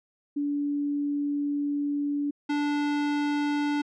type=tone pair in turn; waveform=sine / square; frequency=288.3 / 292 Hz; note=D4 / D4; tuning=-32 / -10 cents; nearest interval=unison; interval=22 cents; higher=second; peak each=-25 dBFS; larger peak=neither; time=0.36-2.31 / 2.49-3.82 s; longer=first; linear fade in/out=10 ms; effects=low-pass 4000 Hz 12 dB/octave